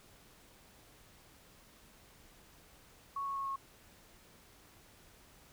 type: tone with pitch steps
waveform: sine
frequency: 1108.7 / 1102.3 / 1096 / 1089.7 Hz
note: C#6 / C#6 / C#6 / C#6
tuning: 0 / -10 / -20 / -30 cents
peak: -35 dBFS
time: 3.16-3.56 s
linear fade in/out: 5 ms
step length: 100 ms
effects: pink hiss -61 dBFS RMS until 5.52 s